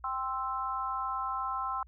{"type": "chord", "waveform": "sine", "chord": "C major", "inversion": "second", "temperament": "equal", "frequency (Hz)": [784, 1046.5, 1318.5], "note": ["G5", "C6", "E6"], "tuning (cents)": [0, 0, 0], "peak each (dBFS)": [-38, -34, -35], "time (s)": [0.04, 1.83], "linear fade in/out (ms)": 2, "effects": ["added 60 Hz sine -53 dBFS peak until 1.87 s"]}